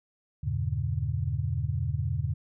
sine chord, E diminished seventh, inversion none, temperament just, 82.41 / 98.89 / 118.67 / 142.4 Hz, E2 / G2 / Bb2 / Db3, 0 / +16 / +31 / +47 cents, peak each -32 dBFS, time 0.43-2.34 s, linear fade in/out 10 ms, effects none

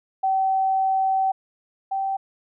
sine tone pair in turn, 767 / 776.4 Hz, G5 / G5, -38 / -17 cents, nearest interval unison, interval 21 cents, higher second, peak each -18 / -22 dBFS, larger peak first, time 0.23-1.32 / 1.91-2.17 s, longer first, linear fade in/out 10 ms, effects none

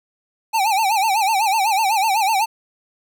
square tone with vibrato, 830.6 Hz, G#5, in tune, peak -16 dBFS, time 0.53-2.46 s, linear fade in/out 20 ms, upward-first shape sine, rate 8 Hz, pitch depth 160 cents each way, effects none

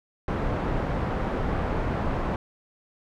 pink low-pass noise, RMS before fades -27 dBFS, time 0.28-2.36 s, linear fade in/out 2 ms, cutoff 1200 Hz, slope 12 dB/octave, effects none

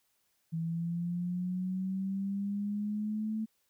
sine linear sweep, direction up, 162.6 to 220 Hz, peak -31 dBFS, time 0.52-3.46 s, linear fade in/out 20 ms, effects white hiss -75 dBFS RMS until 3.69 s

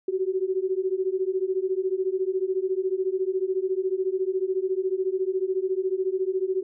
sine beating tone pair, 370 / 384 Hz, F#4 / G4, 0 / -36 cents, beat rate 14 Hz, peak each -26 dBFS, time 0.08-6.63 s, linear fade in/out 5 ms, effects none

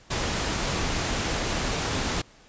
pink noise, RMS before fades -27 dBFS, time 0.1-2.22 s, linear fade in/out 10 ms, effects pink hiss -54 dBFS RMS until 2.48 s + resampled to 16000 Hz

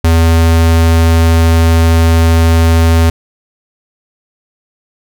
square tone, 82.41 Hz, E2, in tune, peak -6 dBFS, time 0.04-3.1 s, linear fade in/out 5 ms, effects none

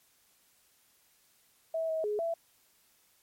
sine tone with pitch steps, 650 / 639 / 418.5 / 667 Hz, E5 / D#5 / G#4 / E5, -24 / +46 / +13 / +20 cents, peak -29 dBFS, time 1.74-2.34 s, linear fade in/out 5 ms, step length 150 ms, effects white hiss -67 dBFS RMS until 3.22 s + MP3 64 kbps

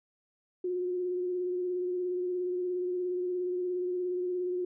sine tone with vibrato, 360.6 Hz, F#4, 45 cents flat, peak -29 dBFS, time 0.64-4.65 s, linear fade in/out 5 ms, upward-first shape sine, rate 17 Hz, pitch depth 25 cents each way, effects none

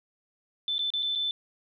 sine tone with dropouts, 3524 Hz, A7, 2 cents sharp, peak -26 dBFS, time 0.68-1.31 s, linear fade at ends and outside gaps 1 ms, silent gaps 0.782-0.792 / 0.903-0.937 / 1.025-1.029 / 1.152-1.157 s, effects none

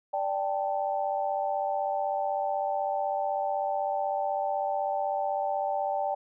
sine chord, D suspended fourth, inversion none, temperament equal, 587.3 / 784 / 880 Hz, D5 / G5 / A5, 0 / 0 / 0 cents, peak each -31 / -29 / -34 dBFS, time 0.13-6.15 s, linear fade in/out 10 ms, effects none

